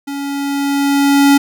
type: tone with level ramp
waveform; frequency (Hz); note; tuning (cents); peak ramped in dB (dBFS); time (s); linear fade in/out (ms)
square; 280.7; C#4; +22; -22 to -6; 0.07-1.38; 10
effects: none